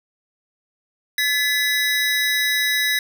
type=tone cluster; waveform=square; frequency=1715 / 2009 / 3855 Hz; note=A6 / B6 / B7; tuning=-45 / +29 / -43 cents; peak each=-23 dBFS; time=1.18-2.99 s; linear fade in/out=2 ms; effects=none